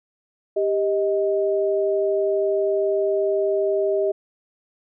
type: tone pair together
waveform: sine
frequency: 395.1 / 627.2 Hz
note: G4 / D#5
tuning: +14 / +14 cents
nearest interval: minor sixth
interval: 800 cents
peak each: -20 / -22 dBFS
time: 0.56-4.12 s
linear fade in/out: 10 ms
effects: none